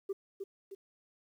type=tone with echo; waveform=sine; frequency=392 Hz; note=G4; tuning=in tune; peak=-30 dBFS; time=0.09-0.13 s; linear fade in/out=10 ms; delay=310 ms; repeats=2; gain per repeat=-6 dB; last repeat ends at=0.75 s; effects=tanh soft clip ceiling -30 dBFS + 11-bit